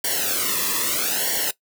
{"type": "noise with flanger", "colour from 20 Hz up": "white", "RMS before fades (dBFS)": -23, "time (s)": [0.04, 1.51], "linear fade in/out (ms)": 5, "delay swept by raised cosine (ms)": [0.79, 1.36], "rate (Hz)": 0.78, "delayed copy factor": -1, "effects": ["noise-tail reverb RT60 0.1 s tail -18 dB re dry"]}